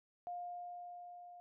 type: tone with level ramp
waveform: sine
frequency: 707 Hz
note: F5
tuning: 21 cents sharp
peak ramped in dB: -40 to -52 dBFS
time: 0.27-1.4 s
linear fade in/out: 0 ms
effects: none